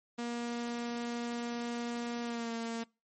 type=tone with pitch glide; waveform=sawtooth; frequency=237.5 to 229.8 Hz; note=A#3 to A#3; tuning=+33 to -25 cents; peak=-31 dBFS; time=0.18-2.84 s; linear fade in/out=10 ms; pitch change=-58 cents; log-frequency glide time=2.23-2.53 s; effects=noise-tail reverb RT60 0.3 s tail -25 dB re dry + MP3 32 kbps